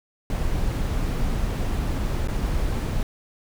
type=noise with dropouts; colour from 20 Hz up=brown; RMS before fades=-24 dBFS; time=0.3-3.03 s; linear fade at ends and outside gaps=1 ms; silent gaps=2.274-2.284 s; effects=none